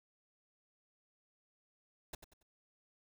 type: noise with echo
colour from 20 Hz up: pink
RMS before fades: -43 dBFS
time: 2.13-2.15 s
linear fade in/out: 5 ms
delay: 93 ms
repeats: 3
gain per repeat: -10 dB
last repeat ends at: 2.429 s
effects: none